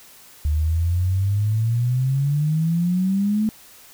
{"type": "exponential sweep", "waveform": "sine", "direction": "up", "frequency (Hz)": [73.42, 220], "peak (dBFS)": -17, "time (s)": [0.45, 3.49], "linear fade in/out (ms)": 0, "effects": ["white hiss -47 dBFS RMS until 3.93 s"]}